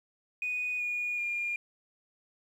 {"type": "tone with pitch steps", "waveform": "sine", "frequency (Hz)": [2479, 2445, 2411], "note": ["D#7", "D#7", "D7"], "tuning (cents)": [-7, -31, 45], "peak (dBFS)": -29, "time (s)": [0.42, 1.56], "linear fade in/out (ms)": 2, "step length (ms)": 380, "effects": ["tanh soft clip ceiling -25 dBFS", "10-bit"]}